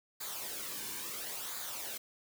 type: noise with flanger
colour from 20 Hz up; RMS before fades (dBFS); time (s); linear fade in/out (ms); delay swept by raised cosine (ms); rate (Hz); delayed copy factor
white; -41; 0.2-1.98; 10; 0.35 to 1.55; 0.73; -0.6
effects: none